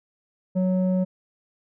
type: tone with low-pass filter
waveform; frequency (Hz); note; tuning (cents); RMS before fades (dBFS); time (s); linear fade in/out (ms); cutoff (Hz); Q
square; 185; F#3; 0; -22; 0.55-1.05; 20; 430; 8
effects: none